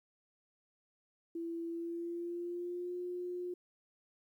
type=tone with pitch glide; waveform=sine; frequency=334.8 to 356.8 Hz; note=E4 to F4; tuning=+27 to +37 cents; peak=-37 dBFS; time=1.35-3.54 s; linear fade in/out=5 ms; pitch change=+110 cents; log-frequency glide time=1.68-2.95 s; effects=12-bit